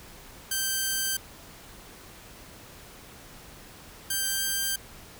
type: tone pair in turn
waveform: 5% pulse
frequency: 1561 / 1574.6 Hz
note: G6 / G6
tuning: -8 / +7 cents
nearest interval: unison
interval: 15 cents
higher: second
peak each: -15 dBFS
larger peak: neither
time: 0.51-1.17 / 4.1-4.76 s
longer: neither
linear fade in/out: 5 ms
effects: pink hiss -48 dBFS RMS until 5.19 s